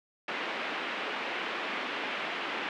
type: band-pass noise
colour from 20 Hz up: white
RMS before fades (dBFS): -35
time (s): 0.28-2.69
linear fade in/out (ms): 2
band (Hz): 230 to 2800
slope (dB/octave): 24
effects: none